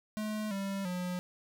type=tone with pitch steps; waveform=square; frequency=214 / 196.24 / 179.95 Hz; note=A3 / G3 / F#3; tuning=-48 / +2 / -48 cents; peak=-34 dBFS; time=0.17-1.19 s; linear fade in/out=0 ms; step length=340 ms; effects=11-bit